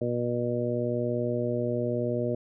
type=harmonic tone; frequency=120.8 Hz; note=B2; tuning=38 cents flat; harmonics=1 / 2 / 3 / 4 / 5; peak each=-32 / -32 / -32 / -32 / -32 dBFS; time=0.01-2.35 s; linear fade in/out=5 ms; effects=none